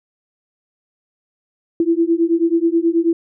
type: beating tone pair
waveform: sine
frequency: 329.6 / 338.9 Hz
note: E4 / E4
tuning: 0 / +48 cents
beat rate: 9.3 Hz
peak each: -16 dBFS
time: 1.8-3.13 s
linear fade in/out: 2 ms
effects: none